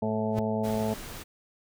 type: harmonic tone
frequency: 109 Hz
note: A2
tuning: 16 cents flat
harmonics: 1 / 2 / 4 / 5 / 6 / 7 / 8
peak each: -35 / -29 / -33 / -37 / -33 / -43 / -37 dBFS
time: 0.02-0.94 s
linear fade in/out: 5 ms
type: tone with exponential growth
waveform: square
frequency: 116.54 Hz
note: A#2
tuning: in tune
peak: -27 dBFS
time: 0.3-0.39 s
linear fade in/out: 0 ms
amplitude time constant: 18 ms
type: noise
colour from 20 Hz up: pink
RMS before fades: -41 dBFS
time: 0.63-1.24 s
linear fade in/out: 20 ms
effects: none